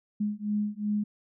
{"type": "beating tone pair", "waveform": "sine", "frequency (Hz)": [207.4, 210.1], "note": ["G#3", "G#3"], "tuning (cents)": [-2, 20], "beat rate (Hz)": 2.7, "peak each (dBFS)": -30, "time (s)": [0.2, 1.04], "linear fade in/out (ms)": 10, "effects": []}